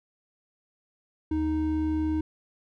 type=tone pair together; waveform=triangle; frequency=77.91 / 311.1 Hz; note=D#2 / D#4; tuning=+3 / 0 cents; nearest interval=2 octaves; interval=2397 cents; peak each=-29 / -23 dBFS; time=1.31-2.21 s; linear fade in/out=5 ms; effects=none